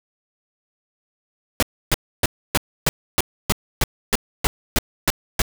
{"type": "noise bursts", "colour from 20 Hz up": "pink", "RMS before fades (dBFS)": -17, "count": 13, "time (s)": [1.6, 5.418], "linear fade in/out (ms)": 0, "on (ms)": 26, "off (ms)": 290, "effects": []}